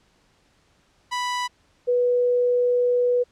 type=tone pair in turn; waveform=sawtooth / sine; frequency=987.8 / 490.5 Hz; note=B5 / B4; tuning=0 / -12 cents; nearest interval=octave; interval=1212 cents; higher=first; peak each=-20 / -17 dBFS; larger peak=second; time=1.11-1.48 / 1.87-3.24 s; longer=second; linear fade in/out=20 ms; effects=pink hiss -62 dBFS RMS until 3.31 s + low-pass 7000 Hz 12 dB/octave